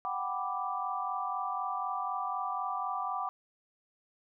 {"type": "chord", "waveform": "sine", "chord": "G major seventh", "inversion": "third", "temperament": "equal", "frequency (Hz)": [740, 784, 987.8, 1174.7], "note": ["F#5", "G5", "B5", "D6"], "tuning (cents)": [0, 0, 0, 0], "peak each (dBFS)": [-38, -38, -39, -35], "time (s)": [0.05, 3.29], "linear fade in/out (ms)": 0, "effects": []}